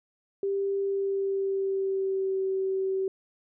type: tone with pitch glide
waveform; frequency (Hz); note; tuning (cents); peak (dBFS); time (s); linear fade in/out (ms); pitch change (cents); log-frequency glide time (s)
sine; 394.8 to 382.7; G4 to G4; +12 to -42; -25; 0.43-3.08; 2; -54; 0.81-2.42
effects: none